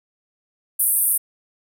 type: band-pass noise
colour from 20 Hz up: pink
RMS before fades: -19 dBFS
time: 0.79-1.18 s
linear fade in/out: 10 ms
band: 9000 to 15000 Hz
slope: 96 dB/octave
effects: none